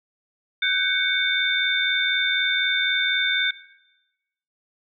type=tone cluster; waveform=sine; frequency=1508 / 1592 / 2231 / 3578 Hz; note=F#6 / G6 / C#7 / A7; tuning=+32 / +26 / +11 / +28 cents; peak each=-25 / -29 / -24 / -23 dBFS; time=0.62-3.51 s; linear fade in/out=5 ms; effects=noise-tail reverb RT60 1.0 s tail -18 dB re dry